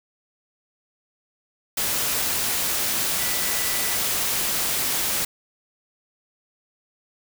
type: tone in noise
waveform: sine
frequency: 1975.5 Hz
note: B6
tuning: in tune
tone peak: -35 dBFS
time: 3.19-3.96 s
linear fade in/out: 5 ms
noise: white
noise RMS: -24 dBFS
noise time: 1.77-5.25 s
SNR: -14 dB
effects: none